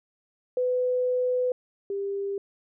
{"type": "tone pair in turn", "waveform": "sine", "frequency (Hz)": [501, 397.6], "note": ["B4", "G4"], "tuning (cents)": [25, 25], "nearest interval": "major third", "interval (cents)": 400, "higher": "first", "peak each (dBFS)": [-22, -27], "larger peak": "first", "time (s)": [[0.57, 1.52], [1.9, 2.38]], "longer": "first", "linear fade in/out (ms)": 2, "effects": []}